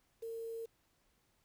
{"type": "tone with quantisation", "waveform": "sine", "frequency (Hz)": 455.7, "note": "A#4", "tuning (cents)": -39, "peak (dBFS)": -40, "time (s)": [0.22, 0.66], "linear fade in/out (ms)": 10, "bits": 10, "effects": ["pink hiss -75 dBFS RMS until 1.44 s"]}